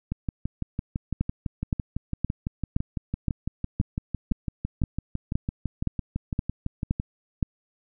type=two click trains; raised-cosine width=5 ms; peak=-15 / -11 dBFS; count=42 / 13; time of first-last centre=0.12-6.999 / 1.21-7.428 s; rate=5.96 / 1.93 Hz; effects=none